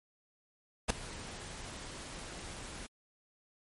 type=noise with ADSR envelope; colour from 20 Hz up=pink; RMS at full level=-26 dBFS; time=0.88-2.87 s; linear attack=23 ms; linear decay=3 ms; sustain=-19 dB; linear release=13 ms; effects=MP3 48 kbps